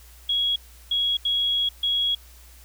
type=tone bursts at uneven times; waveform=sine; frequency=3322 Hz; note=G#7; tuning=in tune; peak=-20 dBFS; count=4; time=0.29-0.56 / 0.91-1.17 / 1.25-1.69 / 1.83-2.15 s; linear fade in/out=5 ms; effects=added 60 Hz sine -47 dBFS peak until 2.64 s + white hiss -52 dBFS RMS until 2.64 s